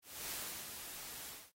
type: noise with ADSR envelope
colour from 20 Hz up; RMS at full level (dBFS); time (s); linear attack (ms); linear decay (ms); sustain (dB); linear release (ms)
white; -42; 0.02-1.52; 280; 350; -6; 230
effects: AAC 48 kbps